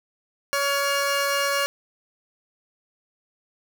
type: tone pair together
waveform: 15% pulse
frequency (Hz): 562 / 1407.2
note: C#5 / F6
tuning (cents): +24 / +13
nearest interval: octave + major third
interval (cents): 1589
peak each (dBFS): -16 / -21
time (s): 0.53-1.66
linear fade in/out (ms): 0
effects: none